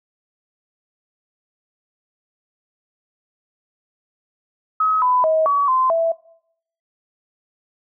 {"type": "tone with pitch steps", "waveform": "sine", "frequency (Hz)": [1275, 1000, 635, 1134, 1035, 661], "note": ["D#6", "B5", "D#5", "C#6", "C6", "E5"], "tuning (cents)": [42, 21, 35, 39, -19, 5], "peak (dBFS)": -14, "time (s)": [4.8, 6.12], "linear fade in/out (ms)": 5, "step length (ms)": 220, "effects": ["noise-tail reverb RT60 0.7 s tail -22 dB re dry"]}